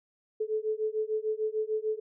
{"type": "beating tone pair", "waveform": "sine", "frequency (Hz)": [430, 436.7], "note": ["A4", "A4"], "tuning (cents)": [-40, -13], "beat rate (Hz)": 6.7, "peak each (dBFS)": -31, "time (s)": [0.4, 2], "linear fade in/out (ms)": 10, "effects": []}